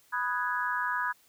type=chord; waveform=sine; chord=G# minor seventh; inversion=first; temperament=equal; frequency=987.8 / 1244.5 / 1480 / 1661.2 Hz; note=B5 / D#6 / F#6 / G#6; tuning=0 / 0 / 0 / 0 cents; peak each=-32 / -35 / -35 / -32 dBFS; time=0.12-1.13 s; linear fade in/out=20 ms; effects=white hiss -63 dBFS RMS until 1.28 s